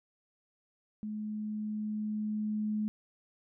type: tone with level ramp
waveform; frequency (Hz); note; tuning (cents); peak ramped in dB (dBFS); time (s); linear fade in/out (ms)
sine; 212.9; G#3; +43; -35 to -29; 1.03-2.88; 0
effects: none